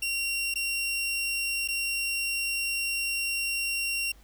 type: tone with dropouts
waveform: sawtooth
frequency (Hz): 2750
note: F7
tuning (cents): -27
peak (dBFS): -24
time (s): 0.02-4.12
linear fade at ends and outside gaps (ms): 5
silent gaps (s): 0.541-0.556 / 1.677-1.685
effects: added 50 Hz sine -52 dBFS peak until 4.23 s + pink hiss -60 dBFS RMS until 4.23 s